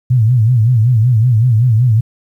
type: tone with vibrato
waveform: sine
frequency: 117.3 Hz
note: A#2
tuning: 11 cents sharp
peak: -7 dBFS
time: 0.1-2.01 s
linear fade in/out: 10 ms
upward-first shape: sine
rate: 5.3 Hz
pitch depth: 160 cents each way
effects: 8-bit